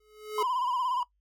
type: tone with exponential growth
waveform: square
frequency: 426.5 Hz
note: G#4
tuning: 46 cents sharp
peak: -27 dBFS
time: 0-0.43 s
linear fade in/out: 5 ms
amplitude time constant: 93 ms
type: tone with vibrato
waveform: triangle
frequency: 1000 Hz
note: B5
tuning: 21 cents sharp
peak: -25 dBFS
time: 0.38-1.03 s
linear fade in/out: 2 ms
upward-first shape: sine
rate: 17 Hz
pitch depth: 81 cents each way
effects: noise-tail reverb RT60 0.1 s tail -18 dB re dry + added 50 Hz sine -70 dBFS peak until 1.2 s